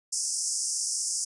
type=band-pass noise; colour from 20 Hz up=pink; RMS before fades=-30 dBFS; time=0.12-1.25 s; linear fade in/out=10 ms; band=5100 to 10000 Hz; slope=96 dB/octave; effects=resampled to 24000 Hz

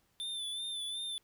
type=tone with vibrato; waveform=square; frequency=3536 Hz; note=A7; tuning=8 cents sharp; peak=-37 dBFS; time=0.2-1.18 s; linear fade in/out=0 ms; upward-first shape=sine; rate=2.7 Hz; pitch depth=45 cents each way; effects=pink hiss -73 dBFS RMS until 1.23 s

